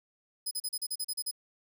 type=tone bursts; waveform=15% pulse; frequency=5030 Hz; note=D#8; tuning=18 cents sharp; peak=-26 dBFS; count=10; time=0.46-1.313 s; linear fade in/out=10 ms; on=52 ms; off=37 ms; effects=none